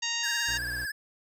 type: harmonic tone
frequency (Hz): 932.3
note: A#5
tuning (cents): 0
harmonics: 1 / 2 / 3 / 4 / 5 / 6 / 7 / 8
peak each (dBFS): -42 / -35 / -34 / -36 / -36 / -42 / -35 / -45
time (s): 0.02-0.58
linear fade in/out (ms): 10
type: tone with vibrato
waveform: square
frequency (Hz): 1650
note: G#6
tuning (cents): -12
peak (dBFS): -32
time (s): 0.23-0.92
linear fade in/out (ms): 10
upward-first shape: sine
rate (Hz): 18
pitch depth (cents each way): 78
type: tone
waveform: 30% pulse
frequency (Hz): 60.9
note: B1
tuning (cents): -24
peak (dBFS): -36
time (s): 0.47-0.86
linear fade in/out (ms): 20
effects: none